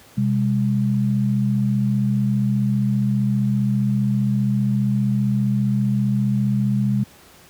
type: tone pair together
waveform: sine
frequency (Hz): 127.9 / 203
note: C3 / G#3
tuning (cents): -39 / -39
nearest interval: minor sixth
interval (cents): 800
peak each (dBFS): -19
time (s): 0.17-7.04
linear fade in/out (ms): 10
effects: pink hiss -48 dBFS RMS until 7.49 s + high-pass 80 Hz 12 dB/octave